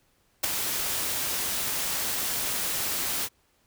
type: noise with ADSR envelope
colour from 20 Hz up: white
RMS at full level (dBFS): -21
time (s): 0.43-3.29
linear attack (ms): 14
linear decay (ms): 5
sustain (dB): -8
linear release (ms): 47
effects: pink hiss -67 dBFS RMS until 3.66 s